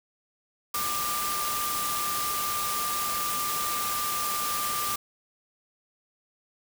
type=tone in noise; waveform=sine; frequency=1190 Hz; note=D6; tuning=22 cents sharp; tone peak=-30 dBFS; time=0.74-4.96 s; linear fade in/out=5 ms; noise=white; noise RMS=-31 dBFS; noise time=0.74-4.96 s; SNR=-2 dB; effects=none